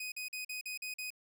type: tone bursts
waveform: sawtooth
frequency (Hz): 2500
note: D#7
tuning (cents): +8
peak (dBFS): -35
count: 7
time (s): 0-1.104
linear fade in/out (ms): 5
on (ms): 120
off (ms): 44
effects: none